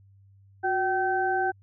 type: tone cluster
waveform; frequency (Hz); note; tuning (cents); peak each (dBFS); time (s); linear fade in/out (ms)
sine; 365.5 / 767 / 1540; F#4 / G5 / G6; -21 / -38 / -31; -29 / -25 / -29; 0.63-1.52; 20
effects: added 98 Hz sine -53 dBFS peak until 1.62 s